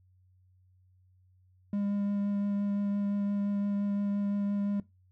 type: tone with vibrato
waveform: triangle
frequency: 202.2 Hz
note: G#3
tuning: 46 cents flat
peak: -26 dBFS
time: 1.73-4.8 s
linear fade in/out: 2 ms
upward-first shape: triangle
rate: 5.8 Hz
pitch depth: 12 cents each way
effects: noise-tail reverb RT60 0.2 s tail -19 dB re dry + added 92 Hz sine -61 dBFS peak until 5.11 s